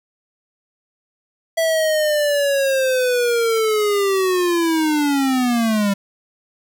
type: linear sweep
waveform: square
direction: down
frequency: 659.3 to 195.9 Hz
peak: -16 dBFS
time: 1.57-5.94 s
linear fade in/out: 10 ms
effects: 8-bit

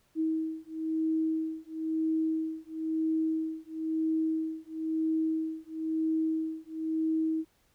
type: beating tone pair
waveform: sine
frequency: 318.5 / 319.5 Hz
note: D#4 / D#4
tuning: +41 / +46 cents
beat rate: 1 Hz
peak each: -31 dBFS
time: 0.15-7.45 s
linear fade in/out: 50 ms
effects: pink hiss -69 dBFS RMS until 7.74 s

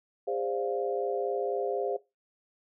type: chord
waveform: sine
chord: D half-diminished seventh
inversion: second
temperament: equal with one note detuned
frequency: 405.1 / 523.3 / 587.3 / 698.5 Hz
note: Ab4 / C5 / D5 / F5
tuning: -43 / 0 / 0 / 0 cents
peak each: -32 / -33 / -38 / -35 dBFS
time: 0.27-1.97 s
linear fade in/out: 10 ms
effects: noise-tail reverb RT60 0.2 s tail -17 dB re dry

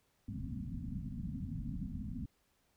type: low-pass noise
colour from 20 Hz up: white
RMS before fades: -41 dBFS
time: 0.28-2.26 s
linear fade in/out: 5 ms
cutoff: 260 Hz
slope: 96 dB/octave
effects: pink hiss -75 dBFS RMS until 2.76 s

